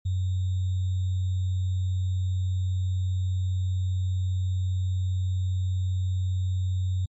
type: tone with sample-and-hold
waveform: sine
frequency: 92.5 Hz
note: F#2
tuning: in tune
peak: -23 dBFS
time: 0.05-7.06 s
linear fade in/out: 10 ms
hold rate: 3675 Hz
effects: MP3 32 kbps